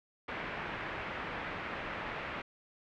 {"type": "low-pass noise", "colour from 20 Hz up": "white", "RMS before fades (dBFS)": -40, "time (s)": [0.28, 2.42], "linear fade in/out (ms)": 5, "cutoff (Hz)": 2300, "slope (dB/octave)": 24, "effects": []}